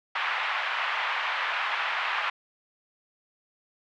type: band-pass noise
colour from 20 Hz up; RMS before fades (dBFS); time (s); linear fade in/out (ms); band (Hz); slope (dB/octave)
pink; -29; 0.15-2.3; 5; 900 to 2900; 24
effects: none